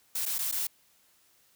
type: noise with dropouts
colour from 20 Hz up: blue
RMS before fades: -31 dBFS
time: 0.15-0.67 s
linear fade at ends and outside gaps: 5 ms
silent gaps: 0.255-0.261 / 0.384-0.389 / 0.515-0.523 s
effects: white hiss -65 dBFS RMS until 1.55 s

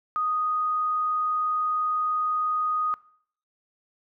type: tone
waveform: sine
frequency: 1243 Hz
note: D#6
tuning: 2 cents flat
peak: -23 dBFS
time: 0.16-2.94 s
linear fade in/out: 0 ms
effects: noise-tail reverb RT60 0.6 s tail -21 dB re dry

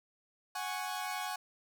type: chord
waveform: sawtooth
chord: F# suspended second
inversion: none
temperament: equal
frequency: 740 / 830.6 / 1108.7 Hz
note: F#5 / G#5 / C#6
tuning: 0 / 0 / 0 cents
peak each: -36 / -36 / -38 dBFS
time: 0.55-1.36 s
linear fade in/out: 5 ms
effects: none

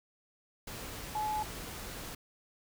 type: tone in noise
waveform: sine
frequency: 853 Hz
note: G#5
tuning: 46 cents sharp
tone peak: -31 dBFS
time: 1.15-1.43 s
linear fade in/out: 5 ms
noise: pink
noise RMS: -43 dBFS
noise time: 0.67-2.15 s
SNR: +9 dB
effects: none

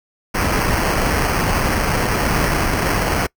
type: noise with sample-and-hold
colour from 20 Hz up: pink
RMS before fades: -18 dBFS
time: 0.34-3.27 s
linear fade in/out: 10 ms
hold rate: 3675 Hz
effects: noise-tail reverb RT60 0.1 s tail -24 dB re dry

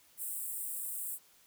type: high-pass noise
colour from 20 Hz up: pink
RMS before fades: -39 dBFS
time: 0.17-1.19 s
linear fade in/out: 50 ms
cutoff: 7900 Hz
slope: 96 dB/octave
effects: white hiss -64 dBFS RMS until 1.46 s

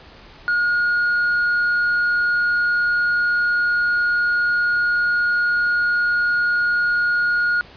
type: tone with hard clipping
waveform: triangle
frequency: 1435 Hz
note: F6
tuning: 47 cents sharp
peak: -15 dBFS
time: 0.48-7.61 s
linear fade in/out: 0 ms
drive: 1 dB
effects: pink hiss -44 dBFS RMS until 7.76 s + resampled to 11025 Hz

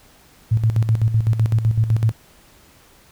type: tone with tremolo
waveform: sine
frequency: 111.4 Hz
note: A2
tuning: 22 cents sharp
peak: -12 dBFS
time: 0.51-2.12 s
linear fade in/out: 10 ms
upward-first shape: square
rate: 7.9 Hz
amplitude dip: 65%
effects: pink hiss -51 dBFS RMS until 3.11 s

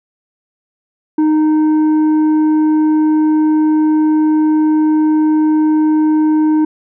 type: tone with tanh clipping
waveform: triangle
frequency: 309.1 Hz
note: D#4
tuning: 11 cents flat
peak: -10 dBFS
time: 1.18-6.65 s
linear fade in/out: 5 ms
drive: 10 dB
effects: none

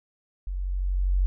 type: tone with level ramp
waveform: sine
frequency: 46.25 Hz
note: F#1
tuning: in tune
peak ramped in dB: -28 to -18 dBFS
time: 0.47-1.26 s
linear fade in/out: 0 ms
effects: none

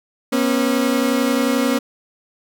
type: tone pair together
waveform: 30% pulse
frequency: 241.3 / 272.6 Hz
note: B3 / C#4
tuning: -40 / -29 cents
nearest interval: major second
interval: 211 cents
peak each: -16 dBFS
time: 0.32-1.79 s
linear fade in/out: 10 ms
effects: none

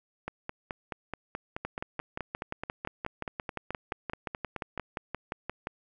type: two click trains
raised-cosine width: 0.5 ms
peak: -18 / -19 dBFS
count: 24 / 22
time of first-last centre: 1.65-5.671 / 0.28-4.777 s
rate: 5.72 / 4.67 Hz
effects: none

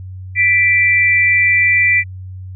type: tone pair together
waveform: sine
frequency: 1975.3 / 2349 Hz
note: B6 / D7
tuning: 0 / 0 cents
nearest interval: minor third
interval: 300 cents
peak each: -12 dBFS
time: 0.35-2.04 s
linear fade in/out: 50 ms
effects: added 93 Hz sine -27 dBFS peak until 2.55 s

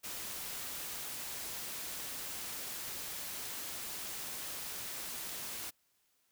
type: noise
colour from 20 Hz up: white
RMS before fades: -42 dBFS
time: 0.03-5.71 s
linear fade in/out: 20 ms
effects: white hiss -75 dBFS RMS until 6.31 s

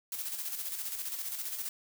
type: noise with tremolo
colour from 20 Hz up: blue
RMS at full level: -36 dBFS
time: 0.12-1.69 s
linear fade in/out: 2 ms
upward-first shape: square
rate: 15 Hz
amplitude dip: 45%
effects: none

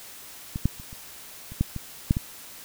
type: clicks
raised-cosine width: 5 ms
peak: -17 / -8 / -29 / -29 / -27 / -9 / -19 / -6 / -13 dBFS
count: 9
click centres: 0.559 / 0.656 / 0.799 / 0.929 / 1.52 / 1.61 / 1.763 / 2.109 / 2.169 s
effects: white hiss -44 dBFS RMS until 2.64 s

